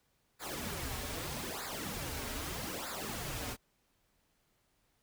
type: noise with flanger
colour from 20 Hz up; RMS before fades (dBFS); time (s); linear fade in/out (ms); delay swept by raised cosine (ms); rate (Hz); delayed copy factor
pink; -40; 0.39-3.57; 50; 0.33 to 6.03; 0.8; -0.8
effects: pink hiss -75 dBFS RMS until 5.02 s